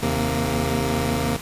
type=tone cluster; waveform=15% pulse; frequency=79.4 / 132.7 / 232.6 Hz; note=D#2 / C3 / A#3; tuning=+36 / +25 / -4 cents; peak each=-19 dBFS; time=0.02-1.37 s; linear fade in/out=10 ms; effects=pink hiss -35 dBFS RMS until 1.41 s + resampled to 32000 Hz